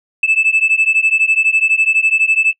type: beating tone pair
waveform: sine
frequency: 2619 / 2631 Hz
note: E7 / E7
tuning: -12 / -4 cents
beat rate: 12 Hz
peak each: -12 dBFS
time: 0.23-2.53 s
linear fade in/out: 5 ms
effects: noise-tail reverb RT60 0.1 s tail -25 dB re dry + tanh soft clip ceiling -5 dBFS